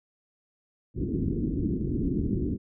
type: low-pass noise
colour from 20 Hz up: white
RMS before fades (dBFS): -28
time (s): 0.94-2.58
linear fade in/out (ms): 50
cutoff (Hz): 350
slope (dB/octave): 48
effects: none